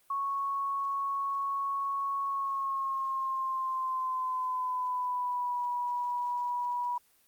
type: tone with pitch glide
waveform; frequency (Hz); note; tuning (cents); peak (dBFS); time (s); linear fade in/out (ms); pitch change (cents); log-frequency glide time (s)
sine; 1106 to 974; C#6 to B5; -4 to -24; -29; 0.1-6.98; 5; -220; 2.25-5.64
effects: white hiss -66 dBFS RMS until 7.27 s + Opus 32 kbps